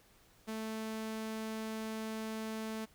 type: tone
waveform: sawtooth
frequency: 220 Hz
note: A3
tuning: in tune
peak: -34 dBFS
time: 0.47-2.86 s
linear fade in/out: 20 ms
effects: pink hiss -65 dBFS RMS until 2.94 s